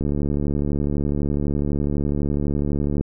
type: click train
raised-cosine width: 3 ms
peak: -11 dBFS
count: 217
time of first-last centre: 0.01-3.01 s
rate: 72 Hz
effects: none